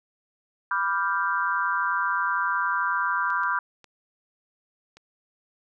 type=chord; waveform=sine; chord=G dominant seventh; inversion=first; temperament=equal; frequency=987.8 / 1174.7 / 1396.9 / 1568 Hz; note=B5 / D6 / F6 / G6; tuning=0 / 0 / 0 / 0 cents; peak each=-28 dBFS; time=0.71-3.59 s; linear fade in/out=2 ms
type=clicks; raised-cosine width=0.2 ms; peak=-31 dBFS; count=4; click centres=3.303 / 3.435 / 3.843 / 4.97 s
effects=none

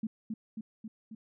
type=tone with echo; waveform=sine; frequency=220 Hz; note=A3; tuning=in tune; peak=-30 dBFS; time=0.03-0.07 s; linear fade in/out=5 ms; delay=270 ms; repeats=4; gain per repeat=-3 dB; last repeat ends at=1.15 s; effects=none

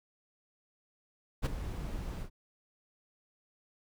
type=noise with ADSR envelope; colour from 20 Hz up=brown; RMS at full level=-24 dBFS; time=1.42-2.3 s; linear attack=39 ms; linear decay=13 ms; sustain=-14 dB; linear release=88 ms; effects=none

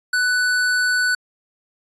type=tone; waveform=square; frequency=1490 Hz; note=F#6; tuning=12 cents sharp; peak=-17 dBFS; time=0.13-1.15 s; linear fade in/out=5 ms; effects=resampled to 22050 Hz

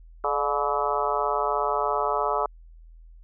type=harmonic tone with a mistuned harmonic; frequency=143 Hz; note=D3; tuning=46 cents flat; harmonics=3 / 4 / 5 / 6 / 7 / 8 / 9; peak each=-30 / -30 / -30 / -30 / -30 / -30 / -30 dBFS; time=0.24-2.46 s; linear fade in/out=2 ms; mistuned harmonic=4; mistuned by=+72 cents; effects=added 41 Hz sine -45 dBFS peak until 3.23 s

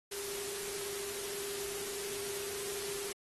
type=tone in noise; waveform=sine; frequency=402.2 Hz; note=G4; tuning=44 cents sharp; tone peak=-42 dBFS; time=0.11-3.13 s; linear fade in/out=10 ms; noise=white; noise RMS=-41 dBFS; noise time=0.11-3.13 s; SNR=-4 dB; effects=AAC 32 kbps

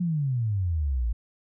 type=exponential sweep; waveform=sine; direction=down; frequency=182.3 to 54 Hz; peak=-23 dBFS; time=0-1.13 s; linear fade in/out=10 ms; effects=none

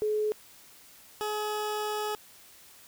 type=tone pair in turn; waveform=sine / 20% pulse; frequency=425.8 / 423.3 Hz; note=G#4 / G#4; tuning=+43 / +33 cents; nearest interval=unison; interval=10 cents; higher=first; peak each=-25 dBFS; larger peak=neither; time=0.02-0.32 / 1.21-2.15 s; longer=second; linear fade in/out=0 ms; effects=white hiss -54 dBFS RMS until 2.87 s

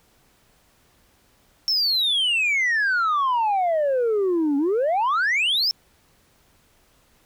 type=exponential two-way sweep; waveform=sine; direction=down then up; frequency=5450 to 274.4 to 5450 Hz; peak=-16 dBFS; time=1.68-5.71 s; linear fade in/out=0 ms; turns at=4.57 s; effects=tanh soft clip ceiling -17 dBFS + pink hiss -60 dBFS RMS until 7.25 s

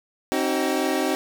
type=tone cluster; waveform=25% pulse; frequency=267.5 / 311.5 / 380 Hz; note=C4 / D#4 / F#4; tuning=+38 / +2 / +46 cents; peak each=-22 dBFS; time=0.32-1.15 s; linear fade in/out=0 ms; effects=none

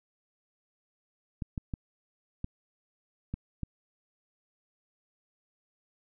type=clicks; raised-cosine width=5 ms; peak=-21 dBFS; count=6; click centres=1.422 / 1.578 / 1.738 / 2.444 / 3.34 / 3.633 s; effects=none

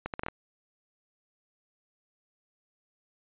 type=accelerating click train; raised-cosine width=0.5 ms; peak=-18 dBFS; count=6; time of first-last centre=0.06-0.285 s; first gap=78 ms; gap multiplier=0.72; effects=resampled to 8000 Hz

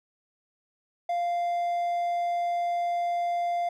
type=tone; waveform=triangle; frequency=696 Hz; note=F5; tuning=6 cents flat; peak=-23 dBFS; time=1.09-3.69 s; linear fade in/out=5 ms; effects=none

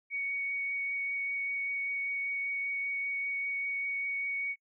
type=tone with vibrato; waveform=sine; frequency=2235 Hz; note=C#7; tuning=14 cents sharp; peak=-31 dBFS; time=0.1-4.56 s; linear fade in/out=50 ms; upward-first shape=triangle; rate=5.1 Hz; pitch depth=9 cents each way; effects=noise-tail reverb RT60 0.1 s tail -26 dB re dry

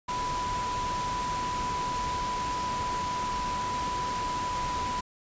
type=tone in noise; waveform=sine; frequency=991 Hz; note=B5; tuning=6 cents sharp; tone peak=-29 dBFS; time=0.08-5.01 s; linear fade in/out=10 ms; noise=pink; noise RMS=-36 dBFS; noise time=0.08-5.01 s; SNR=+4 dB; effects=resampled to 16000 Hz

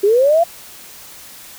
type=linear sweep; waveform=sine; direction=up; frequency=383 to 698.5 Hz; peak=-9 dBFS; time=0.03-0.44 s; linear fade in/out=10 ms; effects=white hiss -38 dBFS RMS until 1.58 s

